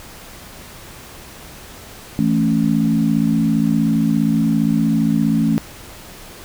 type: chord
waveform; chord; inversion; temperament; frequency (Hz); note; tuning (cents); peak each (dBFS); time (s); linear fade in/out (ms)
sine; A major; second; equal; 164.81 / 220 / 277.2; E3 / A3 / C#4; 0 / 0 / 0; -19 / -16 / -19; 2.19-5.58; 0
effects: pink hiss -38 dBFS RMS until 6.44 s